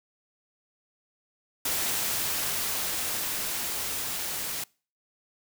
white noise with level ramp, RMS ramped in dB -28 to -33 dBFS, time 1.65-4.64 s, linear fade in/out 5 ms, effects noise-tail reverb RT60 0.4 s tail -26 dB re dry

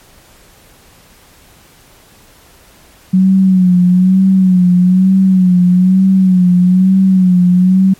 sine tone with vibrato, 184.8 Hz, F#3, 2 cents flat, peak -5 dBFS, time 3.13-7.94 s, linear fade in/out 10 ms, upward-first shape sine, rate 1.1 Hz, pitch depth 58 cents each way, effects pink hiss -44 dBFS RMS until 7.99 s + MP3 64 kbps

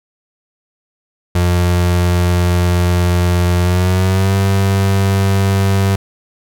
35% pulse tone with pitch glide, 88.3 to 97.41 Hz, F2 to G2, +20 to -10 cents, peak -9 dBFS, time 1.35-5.96 s, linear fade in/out 5 ms, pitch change +170 cents, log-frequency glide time 3.6-4.35 s, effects none

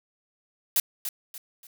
blue noise with echo, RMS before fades -22 dBFS, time 0.76-0.8 s, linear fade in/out 2 ms, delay 290 ms, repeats 3, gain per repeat -9 dB, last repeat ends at 1.67 s, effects none

